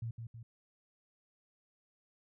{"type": "tone with echo", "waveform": "sine", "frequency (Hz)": 115.1, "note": "A#2", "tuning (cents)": -22, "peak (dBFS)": -36, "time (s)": [0.02, 0.11], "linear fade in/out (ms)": 5, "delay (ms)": 160, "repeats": 2, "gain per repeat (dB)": -5, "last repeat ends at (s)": 0.43, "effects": []}